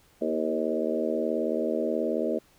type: harmonic tone with a mistuned harmonic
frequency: 78.6 Hz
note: D#2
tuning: 18 cents sharp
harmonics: 3 / 4 / 5 / 6 / 7 / 8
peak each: -32 / -32 / -32 / -32 / -32 / -32 dBFS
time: 0.21-2.39 s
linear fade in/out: 10 ms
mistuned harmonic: 4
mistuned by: +25 cents
effects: pink hiss -61 dBFS RMS until 2.58 s